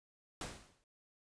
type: noise with exponential decay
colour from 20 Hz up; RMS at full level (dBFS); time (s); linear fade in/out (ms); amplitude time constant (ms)
pink; -40; 0.41-0.84; 2; 92
effects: resampled to 22050 Hz